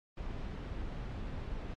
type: noise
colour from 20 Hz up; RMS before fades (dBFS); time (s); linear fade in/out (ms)
brown; -40; 0.17-1.74; 5
effects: low-pass 4000 Hz 12 dB/octave + AAC 48 kbps